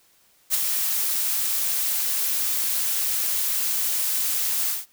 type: noise with ADSR envelope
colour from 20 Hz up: blue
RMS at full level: -19 dBFS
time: 0.5-4.86 s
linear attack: 41 ms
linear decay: 16 ms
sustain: -5 dB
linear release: 170 ms
effects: white hiss -60 dBFS RMS until 4.92 s